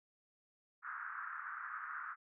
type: band-pass noise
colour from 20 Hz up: pink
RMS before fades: -45 dBFS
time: 0.82-2.16 s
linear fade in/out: 50 ms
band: 1200 to 1600 Hz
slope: 48 dB/octave
effects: none